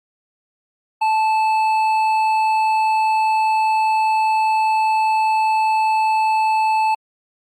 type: tone with hard clipping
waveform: sine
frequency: 875 Hz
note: A5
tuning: 10 cents flat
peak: -16 dBFS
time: 1.01-6.95 s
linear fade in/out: 10 ms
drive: 7 dB
effects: Opus 48 kbps